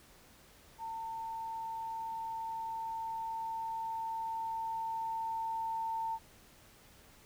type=tone with level ramp; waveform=sine; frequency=900 Hz; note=A5; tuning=39 cents sharp; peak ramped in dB=-38 to -33 dBFS; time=0.78-6.19 s; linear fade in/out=50 ms; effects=pink hiss -60 dBFS RMS until 7.25 s